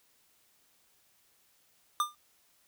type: tone with exponential decay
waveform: square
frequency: 1200 Hz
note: D6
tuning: 37 cents sharp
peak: -23 dBFS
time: 2-2.15 s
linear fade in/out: 1 ms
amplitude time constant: 32 ms
effects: white hiss -68 dBFS RMS until 2.67 s